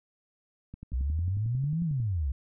click train, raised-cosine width 5 ms, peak -29 dBFS, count 15, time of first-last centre 0.74-2.001 s, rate 11.1 Hz
sine exponential two-way sweep, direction up then down, 60.3 to 175 to 62.5 Hz, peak -26 dBFS, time 0.93-2.32 s, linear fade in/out 5 ms, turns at 1.83 s
effects none

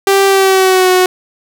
sawtooth tone with pitch glide, 392 to 367.9 Hz, G4 to F#4, 0 to -10 cents, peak -3 dBFS, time 0.07-1.06 s, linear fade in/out 2 ms, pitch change -110 cents, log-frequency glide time 0.26-0.9 s, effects none

